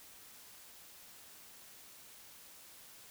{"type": "silence", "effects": ["white hiss -56 dBFS RMS until 3.1 s"]}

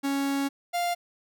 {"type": "tone pair in turn", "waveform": "45% pulse", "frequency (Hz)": [277.2, 698.5], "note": ["C#4", "F5"], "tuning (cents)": [0, 0], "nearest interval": "octave + major third", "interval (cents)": 1600, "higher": "second", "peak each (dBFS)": -25, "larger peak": "neither", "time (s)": [[0.03, 0.49], [0.73, 0.95]], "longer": "first", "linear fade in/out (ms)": 20, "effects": []}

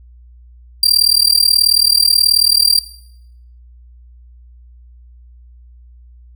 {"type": "tone with amplitude modulation", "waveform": "40% pulse", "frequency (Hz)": 4728, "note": "D8", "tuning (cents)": 11, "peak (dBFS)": -4, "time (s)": [0.83, 2.79], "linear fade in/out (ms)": 2, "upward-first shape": "sine", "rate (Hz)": 38.5, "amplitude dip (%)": 95, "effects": ["noise-tail reverb RT60 0.8 s tail -19 dB re dry", "added 60 Hz sine -39 dBFS peak until 6.35 s"]}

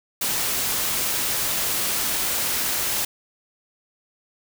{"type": "noise", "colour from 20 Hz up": "white", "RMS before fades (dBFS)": -24, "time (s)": [0.21, 3.05], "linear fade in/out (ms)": 5, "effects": []}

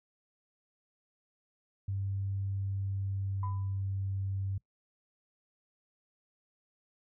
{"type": "tone with pitch glide", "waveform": "sine", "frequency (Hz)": [98, 97.1], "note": ["G2", "G2"], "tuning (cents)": [0, -16], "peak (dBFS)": -31, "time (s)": [1.88, 4.58], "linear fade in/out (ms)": 5, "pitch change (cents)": -16, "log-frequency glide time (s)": [2.4, 4.13]}
{"type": "tone with exponential decay", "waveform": "sine", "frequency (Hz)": 1000, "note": "B5", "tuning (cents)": 21, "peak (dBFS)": -36, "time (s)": [3.43, 3.81], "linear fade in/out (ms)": 2, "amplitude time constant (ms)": 81}
{"effects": ["noise-tail reverb RT60 0.1 s tail -22 dB re dry", "tanh soft clip ceiling -23 dBFS"]}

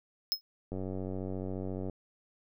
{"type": "tone with exponential decay", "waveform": "square", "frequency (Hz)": 5150, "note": "E8", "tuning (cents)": -41, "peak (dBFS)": -23, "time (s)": [0.32, 0.41], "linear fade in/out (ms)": 0, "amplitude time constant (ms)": 18}
{"type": "click train", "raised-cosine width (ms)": 2, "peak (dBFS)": -25, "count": 112, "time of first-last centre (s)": [0.72, 1.897], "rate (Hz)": 94.3}
{"effects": []}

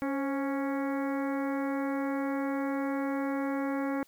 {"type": "harmonic tone with a mistuned harmonic", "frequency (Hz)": 277.2, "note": "C#4", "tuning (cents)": 0, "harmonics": [1, 2, 3, 4, 5, 6, 7, 8], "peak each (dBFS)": [-30, -36, -40, -42, -44, -46, -47, -48], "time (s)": [0.02, 4.03], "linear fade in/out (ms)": 0, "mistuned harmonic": 2, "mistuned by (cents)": -53, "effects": ["white hiss -63 dBFS RMS until 4.07 s"]}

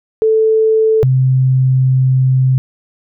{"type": "tone pair in turn", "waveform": "sine", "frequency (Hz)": [440, 130.4], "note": ["A4", "C3"], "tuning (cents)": [0, -5], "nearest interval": "octave + major sixth", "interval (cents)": 2105, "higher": "first", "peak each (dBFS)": -8, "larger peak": "neither", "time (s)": [[0.22, 1.03], [1.03, 2.58]], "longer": "second", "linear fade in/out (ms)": 0, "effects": []}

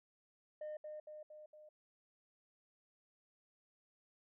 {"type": "tone with echo", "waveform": "sine", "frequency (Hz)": 609, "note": "D#5", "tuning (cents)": -37, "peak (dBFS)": -40, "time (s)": [0.61, 0.77], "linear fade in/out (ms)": 5, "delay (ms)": 230, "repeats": 4, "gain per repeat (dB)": -4, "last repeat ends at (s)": 1.69, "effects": ["tanh soft clip ceiling -41 dBFS"]}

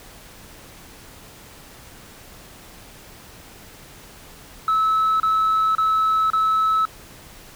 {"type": "tone bursts", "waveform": "sine", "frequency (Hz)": 1300, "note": "E6", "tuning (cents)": -24, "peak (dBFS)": -14, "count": 4, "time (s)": [4.68, 6.853], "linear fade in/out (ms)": 2, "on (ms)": 520, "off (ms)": 31, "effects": ["tanh soft clip ceiling -14 dBFS", "pink hiss -44 dBFS RMS until 7.55 s"]}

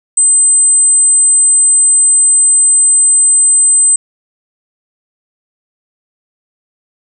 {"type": "tone", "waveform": "sine", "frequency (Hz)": 8140, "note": "C9", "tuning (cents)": -49, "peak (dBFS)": -5, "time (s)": [0.17, 3.96], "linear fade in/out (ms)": 5, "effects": []}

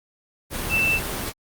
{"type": "tone in noise", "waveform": "sine", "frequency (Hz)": 2659, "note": "E7", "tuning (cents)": 14, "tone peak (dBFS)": -18, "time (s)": [0.69, 1], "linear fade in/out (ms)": 50, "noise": "pink", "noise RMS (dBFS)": -28, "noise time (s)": [0.5, 1.33], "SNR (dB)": 7, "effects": ["Opus 32 kbps"]}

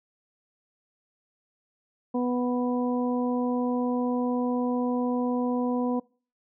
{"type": "harmonic tone", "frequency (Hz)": 246.9, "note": "B3", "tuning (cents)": 0, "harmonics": [1, 2, 3, 4], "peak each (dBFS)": [-25, -30, -36, -36], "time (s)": [2.14, 6], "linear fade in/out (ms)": 10, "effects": ["noise-tail reverb RT60 0.4 s tail -25 dB re dry"]}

